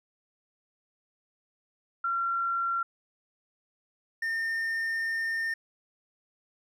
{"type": "tone pair in turn", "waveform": ["sine", "triangle"], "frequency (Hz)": [1369, 1815.8], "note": ["F6", "A#6"], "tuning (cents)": [-35, -46], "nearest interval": "perfect fourth", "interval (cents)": 489, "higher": "second", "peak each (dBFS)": -26, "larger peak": "neither", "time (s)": [[2.04, 2.83], [4.22, 5.54]], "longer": "second", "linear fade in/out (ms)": 5, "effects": []}